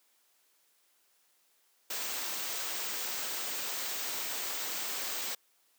white band-stop noise, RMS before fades -36 dBFS, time 1.9-5.35 s, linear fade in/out 5 ms, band 9000 to 13000 Hz, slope 96 dB/octave, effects white hiss -70 dBFS RMS until 5.78 s + high-pass 300 Hz 12 dB/octave

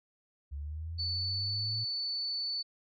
sine linear sweep, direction up, 69.3 to 112.9 Hz, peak -36 dBFS, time 0.51-1.85 s, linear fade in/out 20 ms
sine tone, 4484 Hz, C#8, 19 cents sharp, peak -32 dBFS, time 0.98-2.63 s, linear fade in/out 20 ms
effects none

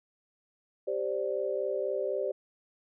sine chord, G suspended fourth, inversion none, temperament equal, 392 / 523.3 / 587.3 Hz, G4 / C5 / D5, 0 / 0 / 0 cents, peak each -33 dBFS, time 0.87-2.32 s, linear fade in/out 10 ms, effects none

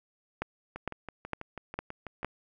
two click trains, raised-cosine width 0.5 ms, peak -16 / -24 dBFS, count 5 / 10, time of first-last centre 0.42-2.246 / 0.76-2.231 s, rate 2.19 / 6.12 Hz, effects none

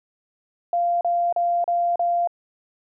sine tone bursts, 694 Hz, F5, 11 cents flat, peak -18 dBFS, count 5, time 0.73-2.274 s, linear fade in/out 2 ms, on 280 ms, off 36 ms, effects none

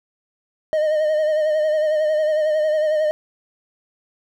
triangle tone with vibrato, 616 Hz, D#5, 17 cents flat, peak -14 dBFS, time 0.73-3.11 s, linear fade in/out 0 ms, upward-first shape sine, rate 11 Hz, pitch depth 41 cents each way, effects none

